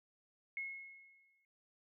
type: tone with exponential decay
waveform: sine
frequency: 2172 Hz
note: C#7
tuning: 36 cents flat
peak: -37 dBFS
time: 0.57-1.45 s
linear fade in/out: 1 ms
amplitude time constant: 190 ms
effects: none